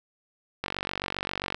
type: click train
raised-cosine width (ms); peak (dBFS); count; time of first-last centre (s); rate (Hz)
0.3; -13; 44; 0.64-1.545; 47.5
effects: none